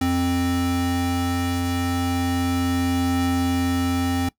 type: tone pair together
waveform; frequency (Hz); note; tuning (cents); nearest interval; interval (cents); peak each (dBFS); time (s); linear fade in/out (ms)
square; 87.77 / 263; F2 / C4; +9 / +9; octave + perfect fifth; 1900; -26 / -22; 0.01-4.29; 5
effects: noise-tail reverb RT60 0.1 s tail -20 dB re dry